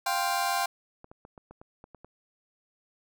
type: chord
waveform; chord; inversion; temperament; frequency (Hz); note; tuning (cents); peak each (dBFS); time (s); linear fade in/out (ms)
sawtooth; F suspended second; none; just; 698.5 / 785.8 / 1047.7; F5 / G5 / C6; 0 / +4 / +2; -27 / -25 / -27; 0.06-0.66; 5
type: clicks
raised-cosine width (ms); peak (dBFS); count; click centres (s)
1; -33; 9; 1.044 / 1.115 / 1.251 / 1.378 / 1.51 / 1.615 / 1.841 / 1.947 / 2.046
effects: none